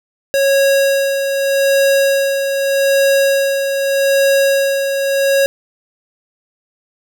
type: tone with tremolo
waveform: square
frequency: 550 Hz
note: C#5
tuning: 14 cents flat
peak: -10 dBFS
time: 0.34-5.46 s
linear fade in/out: 0 ms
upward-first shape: sine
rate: 0.82 Hz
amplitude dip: 50%
effects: none